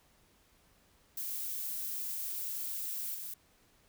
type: noise with level steps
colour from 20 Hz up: violet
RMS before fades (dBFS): -38 / -42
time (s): 1.17-3.34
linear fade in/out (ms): 5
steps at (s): 3.14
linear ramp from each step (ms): 10
effects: pink hiss -67 dBFS RMS until 3.88 s